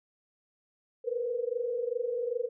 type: tone cluster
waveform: sine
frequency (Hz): 460.4 / 485.3 / 508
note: A#4 / B4 / B4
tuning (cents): -22 / -30 / +49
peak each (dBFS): -34 / -32 / -36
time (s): 1.04-2.49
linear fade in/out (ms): 20
effects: none